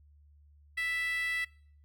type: tone with high-pass filter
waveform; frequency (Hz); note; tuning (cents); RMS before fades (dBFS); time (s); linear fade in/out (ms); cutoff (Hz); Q
10% pulse; 659.3; E5; 0; -33; 0.77-1.45; 10; 2000; 6.9
effects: noise-tail reverb RT60 0.6 s tail -24 dB re dry + added 73 Hz sine -57 dBFS peak until 1.84 s